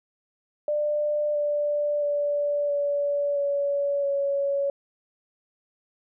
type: tone with pitch steps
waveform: sine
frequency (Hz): 595 / 587.8 / 580.7 / 573.7 / 566.8 / 560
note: D5 / D5 / D5 / D5 / C#5 / C#5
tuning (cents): +22 / +1 / -20 / -41 / +38 / +18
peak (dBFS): -22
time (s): 0.68-4.7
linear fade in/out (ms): 2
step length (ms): 670
effects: none